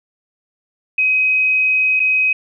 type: tone with dropouts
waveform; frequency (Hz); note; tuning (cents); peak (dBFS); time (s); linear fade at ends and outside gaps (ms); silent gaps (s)
sine; 2527; D#7; +26; -12; 0.98-2.33; 5; 1.996-2
effects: none